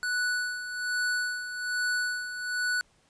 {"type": "tone with tremolo", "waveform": "square", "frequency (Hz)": 1480, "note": "F#6", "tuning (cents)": 0, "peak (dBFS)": -26, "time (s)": [0.03, 2.81], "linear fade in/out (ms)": 0, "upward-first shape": "sine", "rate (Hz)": 1.2, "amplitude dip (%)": 65, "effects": ["pink hiss -65 dBFS RMS until 3.09 s", "resampled to 22050 Hz"]}